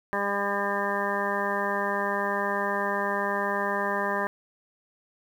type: harmonic tone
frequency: 200.9 Hz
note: G3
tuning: 43 cents sharp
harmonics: 1 / 2 / 3 / 4 / 5 / 6 / 8 / 9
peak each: -35 / -33 / -32 / -35 / -31 / -35 / -33 / -33 dBFS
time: 0.13-4.27 s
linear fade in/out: 0 ms
effects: 9-bit